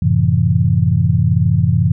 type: chord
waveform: sine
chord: F# half-diminished seventh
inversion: none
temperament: just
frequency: 92.5 / 111 / 133.2 / 166.5 Hz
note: F#2 / A2 / C3 / E3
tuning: 0 / +16 / +31 / +18 cents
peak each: -16 dBFS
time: 0.02-1.92 s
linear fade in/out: 5 ms
effects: none